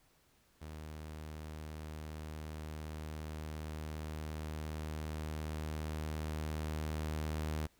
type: tone with level ramp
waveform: sawtooth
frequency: 77.3 Hz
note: D#2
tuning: 11 cents flat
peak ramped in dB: -41 to -31 dBFS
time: 0.61-7.67 s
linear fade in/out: 10 ms
effects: pink hiss -70 dBFS RMS until 7.79 s